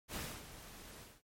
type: noise with ADSR envelope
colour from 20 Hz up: pink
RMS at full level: -41 dBFS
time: 0.08-1.22 s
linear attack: 71 ms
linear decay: 270 ms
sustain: -12 dB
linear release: 210 ms
effects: MP3 64 kbps